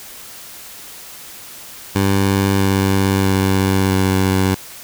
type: tone with pitch steps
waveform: 15% pulse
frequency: 98 / 96.99 / 95.98 / 94.99 Hz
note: G2 / G2 / G2 / F#2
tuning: 0 / -18 / -36 / +46 cents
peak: -7 dBFS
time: 1.95-4.55 s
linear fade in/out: 10 ms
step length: 650 ms
effects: white hiss -36 dBFS RMS until 4.83 s